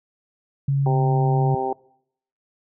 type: tone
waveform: sine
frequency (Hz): 138.59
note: C#3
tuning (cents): 0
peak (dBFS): -17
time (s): 0.68-1.55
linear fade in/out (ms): 5
type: harmonic tone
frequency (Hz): 130.81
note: C3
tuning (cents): 0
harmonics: 2 / 3 / 4 / 5 / 6 / 7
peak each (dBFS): -34 / -26 / -33 / -35 / -25 / -32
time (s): 0.86-1.73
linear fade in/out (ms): 2
effects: noise-tail reverb RT60 0.7 s tail -23 dB re dry